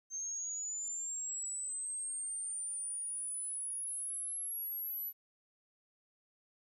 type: linear sweep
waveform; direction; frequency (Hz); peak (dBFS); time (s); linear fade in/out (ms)
sine; up; 6300 to 11930; -37; 0.1-5.13; 50
effects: 12-bit